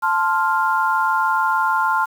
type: chord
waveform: sine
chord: F major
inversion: first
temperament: equal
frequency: 880 / 1046.5 / 1396.9 Hz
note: A5 / C6 / F6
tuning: 0 / 0 / 0 cents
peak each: -20 dBFS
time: 0.02-2.06 s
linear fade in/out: 20 ms
effects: 7-bit